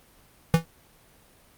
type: tone with exponential decay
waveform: square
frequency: 164.81 Hz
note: E3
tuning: in tune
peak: -12 dBFS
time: 0.54-0.65 s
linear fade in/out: 0 ms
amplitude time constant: 23 ms
effects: pink hiss -57 dBFS RMS until 1.57 s + Opus 32 kbps